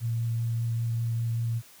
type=tone with vibrato; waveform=sine; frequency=115.9 Hz; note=A#2; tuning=10 cents flat; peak=-25 dBFS; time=0-1.62 s; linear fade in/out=50 ms; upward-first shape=sine; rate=5.1 Hz; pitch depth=10 cents each way; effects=white hiss -53 dBFS RMS until 1.8 s + high-pass 60 Hz 12 dB/octave